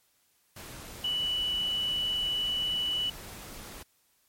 sine tone in noise, 2960 Hz, F#7, in tune, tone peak -27 dBFS, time 1.04-3.1 s, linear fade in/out 5 ms, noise pink, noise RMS -44 dBFS, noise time 0.56-3.83 s, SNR +14 dB, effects white hiss -69 dBFS RMS until 4.28 s + MP3 64 kbps

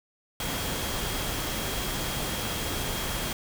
sine tone in noise, 3262 Hz, G#7, 32 cents flat, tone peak -40 dBFS, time 0.4-3.33 s, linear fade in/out 2 ms, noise pink, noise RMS -31 dBFS, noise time 0.4-3.33 s, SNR -12 dB, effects none

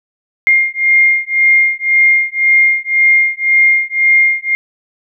sine beating tone pair, 2119 / 2120.9 Hz, C7 / C7, +21 / +23 cents, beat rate 1.9 Hz, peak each -11 dBFS, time 0.47-4.55 s, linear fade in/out 0 ms, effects none

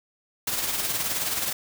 white noise with tremolo, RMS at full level -25 dBFS, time 0.47-1.53 s, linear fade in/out 5 ms, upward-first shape triangle, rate 19 Hz, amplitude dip 55%, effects none

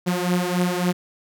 sawtooth beating tone pair, 177.4 / 181 Hz, F3 / F#3, +27 / -38 cents, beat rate 3.6 Hz, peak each -18 / -20 dBFS, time 0.06-0.93 s, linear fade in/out 20 ms, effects none

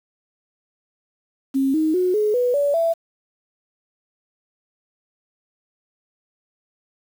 sine tone with pitch steps, 270 / 313.8 / 364.6 / 423.7 / 492.3 / 572.1 / 664.8 Hz, C#4 / D#4 / F#4 / G#4 / B4 / D5 / E5, -45 / +15 / -25 / +35 / -6 / -45 / +15 cents, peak -16 dBFS, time 1.54-2.94 s, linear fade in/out 20 ms, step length 200 ms, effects 7-bit

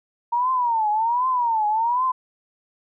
sine tone with vibrato, 932.3 Hz, A#5, in tune, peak -18 dBFS, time 0.32-2.12 s, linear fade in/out 10 ms, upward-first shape triangle, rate 1.3 Hz, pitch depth 200 cents each way, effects none

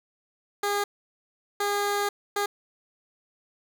15% pulse tone bursts at uneven times, 407.3 Hz, G#4, 34 cents flat, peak -18 dBFS, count 3, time 0.63-0.84 / 1.6-2.09 / 2.36-2.46 s, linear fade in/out 5 ms, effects none

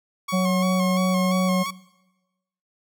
sawtooth tone with vibrato, 1100 Hz, C#6, 14 cents flat, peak -23 dBFS, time 0.28-1.71 s, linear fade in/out 10 ms, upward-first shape square, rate 2.9 Hz, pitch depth 36 cents each way
harmonic tone, 185 Hz, F#3, in tune, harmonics 1 / 3 / 4, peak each -19 / -26 / -34 dBFS, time 0.32-1.64 s, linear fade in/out 20 ms
effects noise-tail reverb RT60 1.0 s tail -20 dB re dry

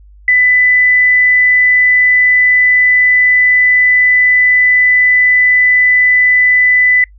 sine tone, 1996 Hz, B6, 18 cents sharp, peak -6 dBFS, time 0.28-7.04 s, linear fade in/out 2 ms, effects noise-tail reverb RT60 0.1 s tail -23 dB re dry + added 50 Hz sine -37 dBFS peak until 7.18 s

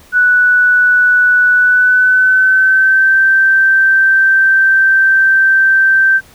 sine tone with pitch glide, 1480 to 1559.9 Hz, F#6 to G6, 0 to -9 cents, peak -6 dBFS, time 0.12-6.21 s, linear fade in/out 50 ms, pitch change +91 cents, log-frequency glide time 1.54-3.18 s, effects pink hiss -43 dBFS RMS until 6.34 s

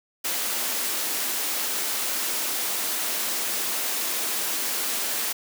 white high-pass noise, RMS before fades -27 dBFS, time 0.24-5.33 s, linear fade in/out 10 ms, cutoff 220 Hz, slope 24 dB/octave, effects none

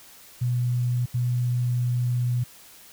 sine tone bursts at uneven times, 122.7 Hz, B2, 11 cents flat, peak -21 dBFS, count 2, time 0.41-1.06 / 1.14-2.44 s, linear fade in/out 10 ms, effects white hiss -49 dBFS RMS until 2.92 s

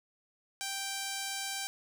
5% pulse tone, 784 Hz, G5, in tune, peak -23 dBFS, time 0.61-1.67 s, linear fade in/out 0 ms, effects none

